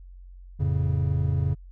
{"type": "chord", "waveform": "triangle", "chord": "F augmented", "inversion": "none", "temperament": "equal", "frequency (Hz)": [87.31, 110, 138.59], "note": ["F2", "A2", "C#3"], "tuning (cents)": [0, 0, 0], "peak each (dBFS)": [-23, -27, -23], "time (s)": [0.59, 1.55], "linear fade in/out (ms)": 20, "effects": ["added 45 Hz sine -42 dBFS peak until 1.71 s"]}